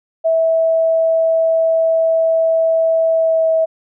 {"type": "tone with pitch glide", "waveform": "sine", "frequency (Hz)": [652, 646.4], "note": ["E5", "E5"], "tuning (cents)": [-19, -34], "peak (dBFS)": -11, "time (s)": [0.24, 3.66], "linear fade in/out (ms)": 20, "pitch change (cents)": -15, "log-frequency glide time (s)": [3.11, 3.5], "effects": []}